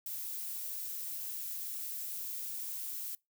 violet noise, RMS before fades -40 dBFS, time 0.06-3.15 s, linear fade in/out 2 ms, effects noise-tail reverb RT60 0.2 s tail -24 dB re dry

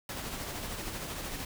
pink noise with tremolo, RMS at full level -37 dBFS, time 0.09-1.45 s, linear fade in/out 2 ms, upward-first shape sine, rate 13 Hz, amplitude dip 35%, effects none

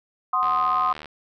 sine chord, C diminished, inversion second, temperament equal, 740 / 1046.5 / 1244.5 Hz, Gb5 / C6 / Eb6, 0 / 0 / 0 cents, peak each -28 / -22 / -22 dBFS, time 0.33-0.93 s, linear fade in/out 5 ms
click train, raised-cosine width 0.3 ms, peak -21 dBFS, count 49, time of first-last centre 0.43-1.057 s, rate 76.5 Hz
effects none

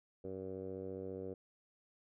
10% pulse tone with low-pass filter, 94.8 Hz, F#2, 43 cents sharp, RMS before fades -44 dBFS, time 0.24-1.34 s, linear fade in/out 5 ms, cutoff 470 Hz, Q 3.3, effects none

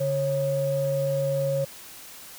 sine tone pair together, 142.89 / 547 Hz, D3 / C#5, -47 / -23 cents, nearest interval octave + major seventh, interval 2324 cents, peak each -27 / -23 dBFS, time 0-1.65 s, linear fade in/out 10 ms, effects tanh soft clip ceiling -15 dBFS + white hiss -44 dBFS RMS until 2.38 s

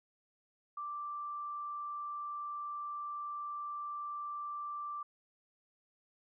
sine tone, 1174.7 Hz, D6, in tune, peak -38 dBFS, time 0.77-5.03 s, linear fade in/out 5 ms, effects none

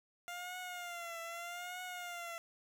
15% pulse tone with vibrato, 698.5 Hz, F5, in tune, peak -36 dBFS, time 0.28-2.38 s, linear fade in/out 0 ms, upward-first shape triangle, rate 0.81 Hz, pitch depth 84 cents each way, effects none

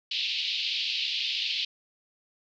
pink band-pass noise, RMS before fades -30 dBFS, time 0.11-1.65 s, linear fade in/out 5 ms, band 2600 to 4600 Hz, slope 48 dB/octave, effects none

